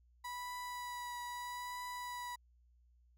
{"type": "tone with vibrato", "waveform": "35% pulse", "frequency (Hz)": 980, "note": "B5", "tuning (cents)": -14, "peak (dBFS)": -40, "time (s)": [0.24, 2.36], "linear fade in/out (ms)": 10, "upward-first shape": "triangle", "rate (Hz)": 0.78, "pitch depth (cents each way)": 15, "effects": ["added 60 Hz sine -65 dBFS peak until 3.17 s"]}